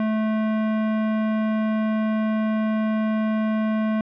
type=tone with hard clipping; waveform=sine; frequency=217.6 Hz; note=A3; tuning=19 cents flat; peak=-22 dBFS; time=0-4.01 s; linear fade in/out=2 ms; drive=16 dB; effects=resampled to 11025 Hz

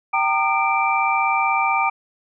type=tone cluster; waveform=sine; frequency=780 / 916 / 1214 / 2345 Hz; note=G5 / A#5 / D#6 / D7; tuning=-9 / -31 / -43 / -3 cents; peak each=-22 dBFS; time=0.13-1.9 s; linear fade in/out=10 ms; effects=none

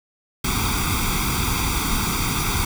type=noise with comb filter; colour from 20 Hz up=pink; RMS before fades=-22 dBFS; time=0.44-2.65 s; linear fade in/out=5 ms; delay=0.85 ms; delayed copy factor=+1; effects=none

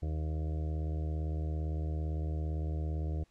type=harmonic tone; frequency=77.7 Hz; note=D#2; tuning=2 cents flat; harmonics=1 / 2 / 4 / 5 / 6 / 7 / 8 / 9; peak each=-32 / -40 / -46 / -50 / -52 / -53 / -56 / -54 dBFS; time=0.02-3.24 s; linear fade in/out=10 ms; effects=pink hiss -71 dBFS RMS until 3.3 s + low-pass 8000 Hz 12 dB/octave

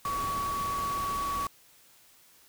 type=tone in noise; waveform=sine; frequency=1129 Hz; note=C#6; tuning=31 cents sharp; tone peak=-29 dBFS; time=0.05-1.47 s; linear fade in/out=2 ms; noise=pink; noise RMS=-39 dBFS; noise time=0.05-1.47 s; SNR=+7 dB; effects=white hiss -59 dBFS RMS until 2.48 s

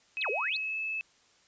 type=tone with pitch glide; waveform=sine; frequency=2555 to 2607 Hz; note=D#7 to E7; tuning=+45 to -20 cents; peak=-31 dBFS; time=0.17-1.01 s; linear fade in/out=0 ms; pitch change=+35 cents; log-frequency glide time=0.51-0.77 s
type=exponential two-way sweep; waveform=sine; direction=down then up; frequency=4589 to 382.8 to 4589 Hz; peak=-31 dBFS; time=0.21-0.57 s; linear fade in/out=5 ms; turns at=0.3 s
effects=white hiss -64 dBFS RMS until 1.47 s + resampled to 16000 Hz

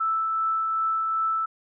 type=tone with tremolo; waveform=sine; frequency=1318.5 Hz; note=E6; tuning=in tune; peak=-21 dBFS; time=0-1.46 s; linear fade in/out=10 ms; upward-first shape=triangle; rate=2.6 Hz; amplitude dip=25%; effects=none

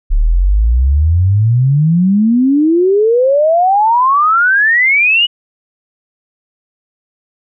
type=exponential sweep; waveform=sine; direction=up; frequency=34.65 to 2960 Hz; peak=-7 dBFS; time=0.1-5.27 s; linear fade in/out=20 ms; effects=none

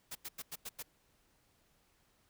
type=noise bursts; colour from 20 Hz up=white; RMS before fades=-43 dBFS; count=6; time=0.11-0.828 s; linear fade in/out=10 ms; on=43 ms; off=92 ms; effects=pink hiss -72 dBFS RMS until 2.29 s

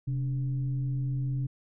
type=tone with frequency modulation; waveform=sine; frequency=131.5 Hz; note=C3; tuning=9 cents sharp; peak=-27 dBFS; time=0.07-1.47 s; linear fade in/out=10 ms; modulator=159 Hz; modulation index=0.35; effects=none

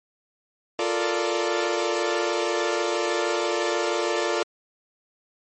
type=chord; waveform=sawtooth; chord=Bb major seventh; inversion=second; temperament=equal; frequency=349.2 / 440 / 466.2 / 587.3 Hz; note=F4 / A4 / Bb4 / D5; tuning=0 / 0 / 0 / 0 cents; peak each=-23 / -24 / -27 / -24 dBFS; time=0.79-4.43 s; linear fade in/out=2 ms; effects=low-pass 9000 Hz 12 dB/octave + MP3 32 kbps

